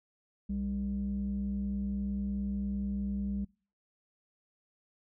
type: tone pair together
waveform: sine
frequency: 62.9 / 199.7 Hz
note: B1 / G3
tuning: +32 / +32 cents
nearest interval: octave + minor sixth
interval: 2000 cents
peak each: -36 / -31 dBFS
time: 0.49-3.45 s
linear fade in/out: 10 ms
effects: noise-tail reverb RT60 0.4 s tail -26 dB re dry + tanh soft clip ceiling -26 dBFS